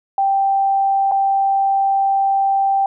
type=tone with dropouts; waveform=sine; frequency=784 Hz; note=G5; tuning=in tune; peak=-13 dBFS; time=0.18-2.86 s; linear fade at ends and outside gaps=2 ms; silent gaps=1.114-1.119 s; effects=none